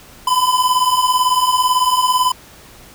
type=beating tone pair; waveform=square; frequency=995 / 1013 Hz; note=B5 / B5; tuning=+13 / +44 cents; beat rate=18 Hz; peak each=-18 / -15 dBFS; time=0.27-2.32 s; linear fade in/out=5 ms; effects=pink hiss -42 dBFS RMS until 2.94 s